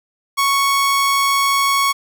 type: tone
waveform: sawtooth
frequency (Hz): 1108.7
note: C#6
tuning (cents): 0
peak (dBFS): -10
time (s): 0.37-1.93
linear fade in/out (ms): 20
effects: none